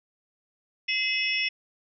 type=tone cluster; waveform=sine; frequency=2058 / 2563 / 2899 / 3410 / 5350 Hz; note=C7 / E7 / F#7 / G#7 / E8; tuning=-29 / -49 / -36 / +45 / +25 cents; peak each=-30 / -27 / -33 / -34 / -33 dBFS; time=0.88-1.49 s; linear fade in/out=10 ms; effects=none